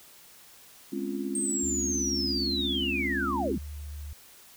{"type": "chord", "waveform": "sine", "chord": "Db major seventh", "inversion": "second", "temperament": "just", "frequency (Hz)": [207.9, 259.9, 277.2, 346.5], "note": ["Ab3", "C4", "Db4", "F4"], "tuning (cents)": [2, -11, 0, -14], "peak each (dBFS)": [-35, -37, -34, -35], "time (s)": [0.92, 3.56], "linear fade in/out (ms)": 10}
{"type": "linear sweep", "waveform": "sine", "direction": "down", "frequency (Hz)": [8490, 152.2], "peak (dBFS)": -28, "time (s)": [1.35, 3.58], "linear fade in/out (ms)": 2}
{"type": "tone", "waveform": "sine", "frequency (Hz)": 73.6, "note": "D2", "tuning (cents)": 4, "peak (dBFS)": -36, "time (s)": [1.63, 4.13], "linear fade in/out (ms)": 0}
{"effects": ["white hiss -53 dBFS RMS until 4.56 s"]}